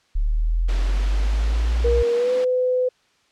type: linear sweep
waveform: sine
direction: up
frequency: 35.76 to 61.2 Hz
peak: -17 dBFS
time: 0.15-2.03 s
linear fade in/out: 10 ms
type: high-pass noise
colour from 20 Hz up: pink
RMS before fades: -36 dBFS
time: 0.68-2.45 s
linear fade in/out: 10 ms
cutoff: 200 Hz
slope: 96 dB/octave
type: tone with pitch glide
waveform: sine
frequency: 473.6 to 504.7 Hz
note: A#4 to B4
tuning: +27 to +38 cents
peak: -17 dBFS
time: 1.84-2.89 s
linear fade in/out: 10 ms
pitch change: +111 cents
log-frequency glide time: 2.14-2.33 s
effects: white hiss -61 dBFS RMS until 3.31 s + low-pass 5000 Hz 12 dB/octave